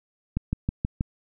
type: click train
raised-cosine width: 5 ms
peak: -12 dBFS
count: 5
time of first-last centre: 0.37-1.009 s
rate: 6.26 Hz
effects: none